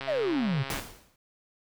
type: click train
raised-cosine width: 0.3 ms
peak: -20 dBFS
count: 108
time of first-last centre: 0.01-0.797 s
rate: 136 Hz
type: exponential sweep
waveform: triangle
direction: down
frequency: 690 to 123.47 Hz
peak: -23 dBFS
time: 0.07-0.64 s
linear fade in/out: 20 ms
type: noise with exponential decay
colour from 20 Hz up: pink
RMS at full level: -30 dBFS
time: 0.7-1.16 s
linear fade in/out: 2 ms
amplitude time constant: 100 ms
effects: none